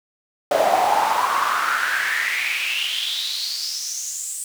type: noise with high-pass filter sweep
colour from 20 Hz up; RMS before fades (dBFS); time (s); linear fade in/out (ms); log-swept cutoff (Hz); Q
brown; -22; 0.51-4.44; 2; 610 to 8400; 6.5
effects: none